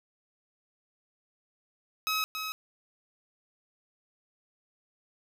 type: tone with echo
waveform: 15% pulse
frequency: 1277 Hz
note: D#6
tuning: 45 cents sharp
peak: -21 dBFS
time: 2.07-2.24 s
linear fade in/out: 0 ms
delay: 280 ms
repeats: 1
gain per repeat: -6 dB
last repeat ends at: 2.52 s
effects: none